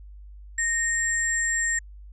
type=tone pair together; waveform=sine; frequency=1849 / 7426 Hz; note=A#6 / A#8; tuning=-15 / -8 cents; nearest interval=2 octaves; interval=2407 cents; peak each=-24 / -26 dBFS; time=0.58-1.79 s; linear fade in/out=5 ms; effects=added 50 Hz sine -41 dBFS peak until 2.12 s